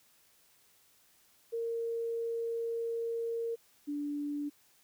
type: tone pair in turn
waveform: sine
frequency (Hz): 461.8 / 290.9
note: A#4 / D4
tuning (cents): -16 / -16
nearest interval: minor sixth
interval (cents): 800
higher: first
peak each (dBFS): -32 / -33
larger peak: first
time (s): 1.52-3.56 / 3.87-4.5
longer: first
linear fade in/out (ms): 20
effects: white hiss -66 dBFS RMS until 4.83 s